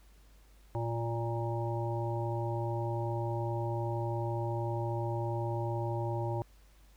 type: harmonic tone with a mistuned harmonic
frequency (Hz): 116.54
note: A#2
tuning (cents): 0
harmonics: 1 / 3 / 5 / 7 / 8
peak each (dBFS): -33 / -38 / -40 / -41 / -42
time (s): 0.75-6.42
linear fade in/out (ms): 0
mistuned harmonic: 1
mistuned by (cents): -18
effects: added 50 Hz sine -57 dBFS peak until 6.96 s + pink hiss -66 dBFS RMS until 6.96 s